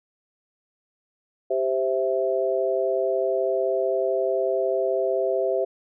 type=chord; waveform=sine; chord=C major; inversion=second; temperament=equal; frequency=392 / 523.3 / 659.3 Hz; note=G4 / C5 / E5; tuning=0 / 0 / 0 cents; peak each=-25 dBFS; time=1.5-5.65 s; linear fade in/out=10 ms; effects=none